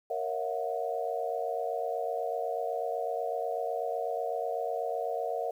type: chord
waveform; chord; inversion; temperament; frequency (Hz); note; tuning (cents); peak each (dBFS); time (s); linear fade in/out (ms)
sine; F# dominant seventh; first; equal with one note detuned; 466.2 / 554.4 / 659.3 / 727.3; A#4 / C#5 / E5 / F#5; 0 / 0 / 0 / -30; -35 / -37 / -35 / -35; 0.1-5.51; 5
effects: 10-bit